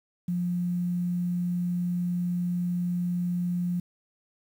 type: tone with quantisation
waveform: sine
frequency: 176.6 Hz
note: F3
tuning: 20 cents sharp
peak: -25 dBFS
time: 0.28-3.8 s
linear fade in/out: 5 ms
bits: 9
effects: none